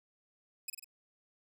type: tone with echo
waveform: 5% pulse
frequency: 2535 Hz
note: D#7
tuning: 32 cents sharp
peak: -27 dBFS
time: 0.68-0.7 s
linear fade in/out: 5 ms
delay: 48 ms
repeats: 3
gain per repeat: -4 dB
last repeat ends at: 0.844 s
effects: none